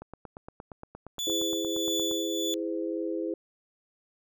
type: click train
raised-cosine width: 1 ms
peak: -27 dBFS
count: 19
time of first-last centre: 0.02-2.113 s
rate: 8.6 Hz
type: tone with tremolo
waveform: 30% pulse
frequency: 3460 Hz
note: A7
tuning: 30 cents flat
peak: -25 dBFS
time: 1.19-2.54 s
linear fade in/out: 0 ms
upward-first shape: triangle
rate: 1.6 Hz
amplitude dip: 60%
type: chord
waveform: sine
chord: E augmented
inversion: none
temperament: just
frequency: 329.6 / 412 / 515 Hz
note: E4 / G#4 / B#4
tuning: 0 / -14 / -28 cents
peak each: -31 / -35 / -35 dBFS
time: 1.27-3.34 s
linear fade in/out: 2 ms
effects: none